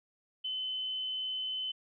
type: tone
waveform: sine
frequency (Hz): 3041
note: F#7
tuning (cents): +47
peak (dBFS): -33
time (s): 0.44-1.72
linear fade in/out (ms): 10
effects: none